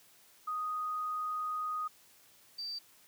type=tone pair in turn; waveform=sine; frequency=1244.5 / 4653 Hz; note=D#6 / D8; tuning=0 / -17 cents; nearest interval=octave + major seventh; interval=2283 cents; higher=second; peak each=-33 / -37 dBFS; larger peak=first; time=0.47-1.88 / 2.58-2.79 s; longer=first; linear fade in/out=10 ms; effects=white hiss -62 dBFS RMS until 3.07 s + high-pass 60 Hz 12 dB/octave